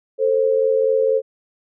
sine tone pair together, 444.6 / 528.7 Hz, A4 / C5, +18 / +18 cents, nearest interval minor third, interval 300 cents, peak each -17 dBFS, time 0.18-1.22 s, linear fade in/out 50 ms, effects none

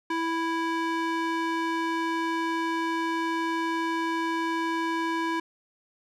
square tone with band-pass filter, 329.6 Hz, E4, in tune, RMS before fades -28 dBFS, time 0.1-5.4 s, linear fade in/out 5 ms, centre 1200 Hz, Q 0.83, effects none

